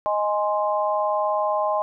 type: chord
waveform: sine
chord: Ab major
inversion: second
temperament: equal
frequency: 622.3 / 830.6 / 1046.5 Hz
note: Eb5 / Ab5 / C6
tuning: 0 / 0 / 0 cents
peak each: -23 / -25 / -25 dBFS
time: 0.06-1.82 s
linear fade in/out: 0 ms
effects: none